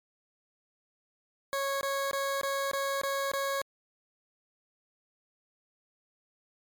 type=tone bursts; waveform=20% pulse; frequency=551 Hz; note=C#5; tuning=11 cents flat; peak=-24 dBFS; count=7; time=1.53-3.616 s; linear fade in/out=0 ms; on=280 ms; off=21 ms; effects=MP3 96 kbps